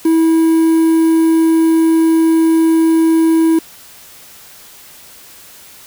triangle tone with quantisation, 325.2 Hz, E4, 23 cents flat, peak -6 dBFS, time 0.05-3.59 s, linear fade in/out 5 ms, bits 5, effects white hiss -39 dBFS RMS until 5.86 s

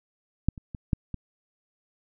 clicks, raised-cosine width 5 ms, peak -9 / -28 / -23 / -10 / -20 dBFS, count 5, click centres 0.486 / 0.578 / 0.748 / 0.932 / 1.143 s, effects none

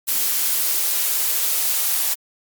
blue noise with high-pass filter sweep, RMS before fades -20 dBFS, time 0.07-2.15 s, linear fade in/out 20 ms, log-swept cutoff 220 to 670 Hz, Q 1.7, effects Opus 48 kbps

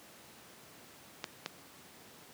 clicks, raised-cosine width 0.2 ms, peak -18 dBFS, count 2, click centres 1.242 / 1.461 s, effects pink hiss -55 dBFS RMS until 2.33 s + high-pass 150 Hz 12 dB/octave

